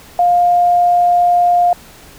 sine tone, 705 Hz, F5, 16 cents sharp, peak -8 dBFS, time 0.19-1.73 s, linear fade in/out 2 ms, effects pink hiss -40 dBFS RMS until 2.18 s

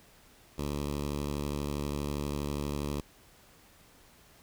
10% pulse tone with notch filter, 72.4 Hz, D2, 24 cents flat, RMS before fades -34 dBFS, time 0.58-3.01 s, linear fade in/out 5 ms, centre 1700 Hz, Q 1.6, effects pink hiss -59 dBFS RMS until 4.42 s

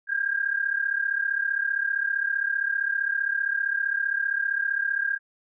sine tone pair together, 1592 / 1627.3 Hz, G6 / G#6, +26 / -36 cents, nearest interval unison, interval 38 cents, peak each -26 dBFS, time 0.07-5.19 s, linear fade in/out 50 ms, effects none

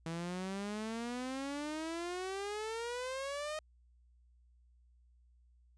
sawtooth exponential sweep, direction up, 162.3 to 625 Hz, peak -34 dBFS, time 0.06-3.59 s, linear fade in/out 2 ms, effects added 60 Hz sine -63 dBFS peak until 5.77 s + resampled to 22050 Hz

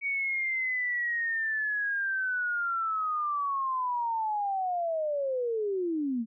sine linear sweep, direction down, 2253 to 217.4 Hz, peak -27 dBFS, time 0.01-6.26 s, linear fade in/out 50 ms, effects none

